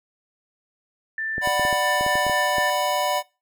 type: tone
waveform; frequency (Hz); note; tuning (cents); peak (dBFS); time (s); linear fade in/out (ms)
sine; 1774; A6; +14; -25; 1.18-2.7; 2
type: clicks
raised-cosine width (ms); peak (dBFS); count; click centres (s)
2; -18; 11; 1.381 / 1.474 / 1.596 / 1.651 / 1.728 / 2.01 / 2.064 / 2.155 / 2.266 / 2.297 / 2.583
type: chord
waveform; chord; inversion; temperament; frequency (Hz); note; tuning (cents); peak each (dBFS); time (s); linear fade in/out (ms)
square; B minor; first; just; 592.7 / 740.8 / 987.8; D5 / F#5 / B5; +16 / +2 / 0; -26; 1.41-3.23; 50
effects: noise-tail reverb RT60 0.3 s tail -23 dB re dry